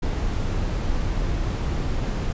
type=noise; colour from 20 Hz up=brown; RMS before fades=-24 dBFS; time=0.02-2.33 s; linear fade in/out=10 ms; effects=resampled to 16000 Hz